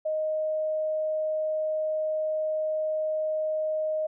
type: tone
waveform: sine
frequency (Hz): 622.3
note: D#5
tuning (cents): 0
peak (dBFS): -25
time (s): 0.05-4.07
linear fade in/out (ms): 10
effects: none